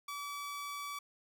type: tone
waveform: sawtooth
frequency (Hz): 1148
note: D6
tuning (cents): -40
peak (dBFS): -36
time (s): 0.08-0.99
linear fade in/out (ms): 5
effects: none